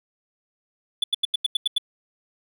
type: tone bursts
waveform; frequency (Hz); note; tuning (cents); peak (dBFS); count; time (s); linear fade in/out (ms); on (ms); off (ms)
triangle; 3464; A7; -28; -16; 8; 1.02-1.782; 5; 20; 86
effects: none